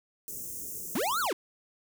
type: band-stop noise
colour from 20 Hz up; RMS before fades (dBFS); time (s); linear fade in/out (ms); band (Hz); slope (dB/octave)
white; -39; 0.28-1.27; 0; 500 to 6100; 48
type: linear two-way sweep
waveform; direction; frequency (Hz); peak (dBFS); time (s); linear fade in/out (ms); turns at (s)
square; up then down; 169.3 to 1500 to 274.6; -28; 0.95-1.33; 5; 1.2
effects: none